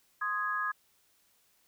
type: chord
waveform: sine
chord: Ab major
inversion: first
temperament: equal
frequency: 1046.5 / 1244.5 / 1661.2 Hz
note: C6 / Eb6 / Ab6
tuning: 0 / 0 / 0 cents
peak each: -38 / -33 / -33 dBFS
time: 0.21-0.72 s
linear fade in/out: 10 ms
effects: white hiss -69 dBFS RMS until 1.67 s